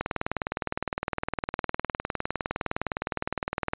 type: click train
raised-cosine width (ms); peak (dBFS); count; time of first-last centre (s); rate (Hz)
0.5; -12; 74; 0.01-3.734; 19.6
effects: resampled to 8000 Hz